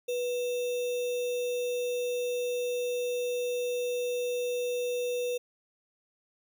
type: tone with sample-and-hold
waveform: sine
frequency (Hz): 490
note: B4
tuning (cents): -14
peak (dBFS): -28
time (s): 0.08-5.38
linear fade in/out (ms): 10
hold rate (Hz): 3150
effects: none